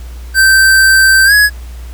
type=tone with pitch glide; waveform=square; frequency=1556 to 1677.3 Hz; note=G6 to G#6; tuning=-13 to +17 cents; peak=-5 dBFS; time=0.34-1.5 s; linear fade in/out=50 ms; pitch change=+130 cents; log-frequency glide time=1.25-1.33 s; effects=added 60 Hz sine -24 dBFS peak until 1.93 s + pink hiss -40 dBFS RMS until 1.93 s